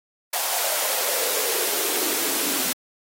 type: noise with high-pass filter sweep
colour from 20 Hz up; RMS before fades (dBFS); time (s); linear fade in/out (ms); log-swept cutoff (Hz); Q
white; -24; 0.33-2.73; 5; 720 to 260; 4.1
effects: AAC 48 kbps